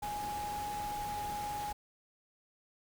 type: tone in noise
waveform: sine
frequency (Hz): 830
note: G#5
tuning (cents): -1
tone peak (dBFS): -36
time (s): 0.02-1.73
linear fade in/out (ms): 10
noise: pink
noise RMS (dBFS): -45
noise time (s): 0.02-1.73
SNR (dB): +6
effects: none